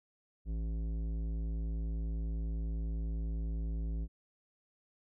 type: tone with tanh clipping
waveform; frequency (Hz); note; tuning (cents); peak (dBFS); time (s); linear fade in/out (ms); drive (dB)
sine; 55; A1; 0; -35; 0.45-4.08; 50; 13
effects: none